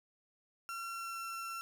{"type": "tone with pitch glide", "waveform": "35% pulse", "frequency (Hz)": [1363, 1352.8], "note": ["F6", "E6"], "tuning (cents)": [-43, 44], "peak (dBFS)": -38, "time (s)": [0.69, 1.61], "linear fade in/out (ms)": 0, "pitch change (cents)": -13, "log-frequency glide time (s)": [0.89, 1.2], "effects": []}